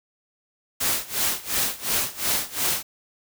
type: noise with tremolo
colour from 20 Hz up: white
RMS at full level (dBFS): -22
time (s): 0.8-2.83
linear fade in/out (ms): 10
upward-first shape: sine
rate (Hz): 2.8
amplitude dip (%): 90
effects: none